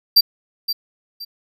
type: tone with echo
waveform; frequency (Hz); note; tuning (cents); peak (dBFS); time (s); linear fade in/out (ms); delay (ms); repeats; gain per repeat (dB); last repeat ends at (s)
square; 4699; D8; 0; -8; 0.16-0.21; 10; 520; 2; -11; 1.25
effects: none